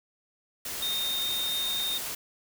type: tone in noise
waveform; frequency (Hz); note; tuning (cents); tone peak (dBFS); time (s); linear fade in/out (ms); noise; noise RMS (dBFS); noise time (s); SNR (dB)
sine; 3676; A#7; -25; -28; 0.82-1.98; 5; white; -35; 0.65-2.15; +4
effects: none